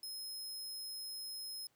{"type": "tone", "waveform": "sawtooth", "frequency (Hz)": 5140, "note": "E8", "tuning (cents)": -45, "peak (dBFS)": -40, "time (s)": [0.03, 1.67], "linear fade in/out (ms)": 2, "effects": ["pink hiss -75 dBFS RMS until 1.75 s", "high-pass 150 Hz 12 dB/octave"]}